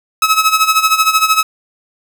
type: tone with tremolo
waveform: sawtooth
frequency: 1287 Hz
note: E6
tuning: 42 cents flat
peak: -3 dBFS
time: 0.22-1.43 s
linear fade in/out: 2 ms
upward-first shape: sine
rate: 13 Hz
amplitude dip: 75%
effects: none